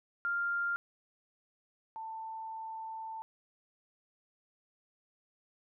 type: tone pair in turn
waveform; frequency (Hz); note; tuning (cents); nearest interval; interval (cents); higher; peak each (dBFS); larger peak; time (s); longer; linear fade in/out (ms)
sine; 1396.9 / 889.2; F6 / A5; 0 / +18; minor sixth; 782; first; -30 / -39; first; 0.25-0.76 / 1.96-3.22; second; 0
effects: none